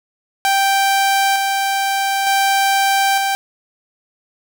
sawtooth tone with tremolo, 784 Hz, G5, in tune, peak -9 dBFS, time 0.45-3.35 s, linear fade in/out 0 ms, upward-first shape square, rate 0.55 Hz, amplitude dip 30%, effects none

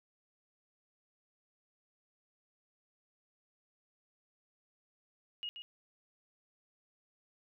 sine tone with echo, 2872 Hz, F7, 48 cents sharp, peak -37 dBFS, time 5.43-5.49 s, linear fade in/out 0 ms, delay 130 ms, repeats 1, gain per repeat -7 dB, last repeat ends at 5.62 s, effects none

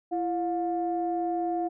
sine tone pair together, 337 / 714 Hz, E4 / F5, +38 / +38 cents, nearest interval octave + minor second, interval 1300 cents, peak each -28 dBFS, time 0.11-1.69 s, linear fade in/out 20 ms, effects tanh soft clip ceiling -18 dBFS

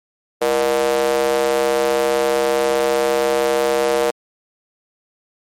square tone with high-pass filter, 67.6 Hz, C#2, 43 cents flat, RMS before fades -17 dBFS, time 0.41-4.11 s, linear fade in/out 10 ms, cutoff 510 Hz, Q 4.1, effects MP3 64 kbps

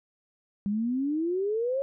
sine exponential sweep, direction up, 197.3 to 558 Hz, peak -25 dBFS, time 0.66-1.82 s, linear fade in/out 0 ms, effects none

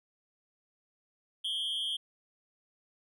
triangle tone with amplitude modulation, 3229 Hz, G#7, 49 cents flat, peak -26 dBFS, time 1.44-1.97 s, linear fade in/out 10 ms, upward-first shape sine, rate 219 Hz, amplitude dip 85%, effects none

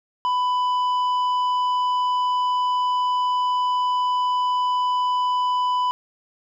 sine tone with tanh clipping, 996 Hz, B5, 14 cents sharp, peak -20 dBFS, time 0.25-5.91 s, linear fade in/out 0 ms, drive 7 dB, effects none

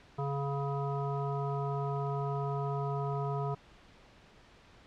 harmonic tone, 140 Hz, C#3, 18 cents sharp, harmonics 1 / 3 / 5 / 7 / 9, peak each -33 / -38 / -40 / -41 / -43 dBFS, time 0.18-3.55 s, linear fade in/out 10 ms, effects pink hiss -58 dBFS RMS until 4.86 s + low-pass 4000 Hz 12 dB/octave

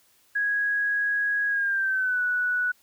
sine tone with pitch glide, 1657 to 1476.2 Hz, G#6 to F#6, -4 to -4 cents, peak -22 dBFS, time 0.35-2.72 s, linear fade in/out 10 ms, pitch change -200 cents, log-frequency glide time 1.48-2.22 s, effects white hiss -62 dBFS RMS until 2.82 s

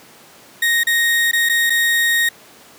35% pulse tone with dropouts, 1864.7 Hz, A#6, in tune, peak -12 dBFS, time 0.62-2.29 s, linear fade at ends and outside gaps 5 ms, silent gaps 0.835-0.869 / 1.314-1.331 / 1.49-1.495 / 1.698-1.702 s, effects pink hiss -44 dBFS RMS until 2.78 s + high-pass 200 Hz 12 dB/octave

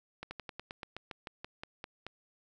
slowing click train, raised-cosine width 0.3 ms, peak -25 dBFS, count 14, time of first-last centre 0.23-2.066 s, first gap 80 ms, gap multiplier 1.09, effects none

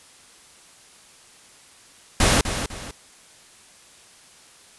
pink noise with echo, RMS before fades -17 dBFS, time 2.2-2.41 s, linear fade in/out 2 ms, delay 250 ms, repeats 2, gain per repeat -9 dB, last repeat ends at 2.91 s, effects white hiss -50 dBFS RMS until 4.78 s + resampled to 24000 Hz

